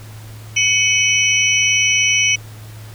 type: tone cluster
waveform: sine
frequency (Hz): 2241 / 2552 / 3011 / 5880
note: C#7 / D#7 / F#7 / F#8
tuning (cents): +18 / +43 / +30 / -12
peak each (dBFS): -18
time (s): 0.56-2.36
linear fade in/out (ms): 10
effects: added 108 Hz sine -33 dBFS peak until 2.94 s + pink hiss -42 dBFS RMS until 2.94 s